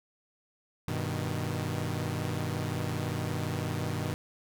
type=chord; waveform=sawtooth; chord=G augmented; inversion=none; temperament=equal; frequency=98 / 123.47 / 155.56 Hz; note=G2 / B2 / D#3; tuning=0 / 0 / 0 cents; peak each=-31 dBFS; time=0.88-4.14 s; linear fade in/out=0 ms; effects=none